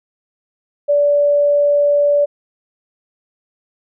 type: tone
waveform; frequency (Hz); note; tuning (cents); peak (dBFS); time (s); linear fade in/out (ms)
sine; 579; D5; -25; -10; 0.88-2.26; 20
effects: none